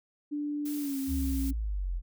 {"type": "tone with pitch glide", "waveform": "sine", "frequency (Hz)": [293.7, 269.3], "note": ["D4", "C#4"], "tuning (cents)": [0, -50], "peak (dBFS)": -30, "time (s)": [0.31, 1.53], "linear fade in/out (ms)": 20, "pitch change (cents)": -150, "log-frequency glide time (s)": [0.78, 0.99]}
{"type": "noise", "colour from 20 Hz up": "blue", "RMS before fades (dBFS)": -43, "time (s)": [0.65, 1.51], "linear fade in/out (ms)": 10}
{"type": "exponential sweep", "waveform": "sine", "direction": "down", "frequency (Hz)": [77.78, 41.2], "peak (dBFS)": -29, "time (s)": [1.07, 2.02], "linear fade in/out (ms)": 50}
{"effects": []}